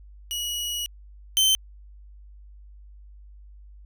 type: tone pair in turn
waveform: sawtooth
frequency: 2914 / 3092 Hz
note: F#7 / G7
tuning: -27 / -24 cents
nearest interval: minor second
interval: 103 cents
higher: second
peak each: -24 / -14 dBFS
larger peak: second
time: 0.31-0.86 / 1.37-1.55 s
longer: first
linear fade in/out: 0 ms
effects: added 50 Hz sine -44 dBFS peak until 3.85 s